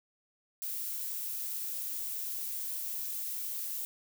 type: noise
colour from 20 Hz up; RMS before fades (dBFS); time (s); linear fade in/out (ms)
violet; -37; 0.62-3.85; 0
effects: none